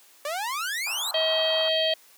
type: exponential sweep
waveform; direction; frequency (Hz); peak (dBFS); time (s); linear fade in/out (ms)
sawtooth; up; 565 to 4186; -24; 0.25-1.11; 2
type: band-pass noise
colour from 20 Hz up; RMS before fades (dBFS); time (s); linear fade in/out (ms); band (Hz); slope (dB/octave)
pink; -39; 0.86-1.69; 10; 740 to 1400; 48
type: harmonic tone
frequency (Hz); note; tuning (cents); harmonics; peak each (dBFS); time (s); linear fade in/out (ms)
639; D#5; +46; 1 / 3 / 4 / 5 / 6 / 7; -24 / -34 / -36 / -25 / -35 / -33; 1.14-1.94; 5
effects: white hiss -55 dBFS RMS until 2.17 s + high-pass 300 Hz 12 dB/octave